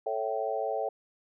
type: chord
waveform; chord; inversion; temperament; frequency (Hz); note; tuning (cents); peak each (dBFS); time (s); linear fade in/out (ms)
sine; A dominant seventh; none; equal with one note detuned; 440 / 554.4 / 659.3 / 773.2; A4 / C#5 / E5 / G5; 0 / 0 / 0 / -24; -34; 0.06-0.89; 5
effects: none